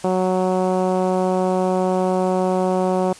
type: tone with low-pass filter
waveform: 10% pulse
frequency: 185 Hz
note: F#3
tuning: in tune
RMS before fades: -19 dBFS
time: 0.04-3.13 s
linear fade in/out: 5 ms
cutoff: 740 Hz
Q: 0.96
effects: white hiss -42 dBFS RMS until 3.19 s + resampled to 22050 Hz